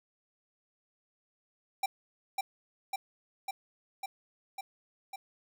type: tone with echo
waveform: square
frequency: 784 Hz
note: G5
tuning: in tune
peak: -28 dBFS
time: 1.83-1.86 s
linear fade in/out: 5 ms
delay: 550 ms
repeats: 6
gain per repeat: -2 dB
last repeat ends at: 5.16 s
effects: none